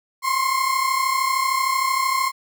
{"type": "tone pair together", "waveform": "35% pulse", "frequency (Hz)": [1044, 1077.1], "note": ["C6", "C6"], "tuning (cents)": [-4, 50], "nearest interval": "minor second", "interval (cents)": 54, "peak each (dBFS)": [-20, -20], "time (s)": [0.22, 2.32], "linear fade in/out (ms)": 50, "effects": []}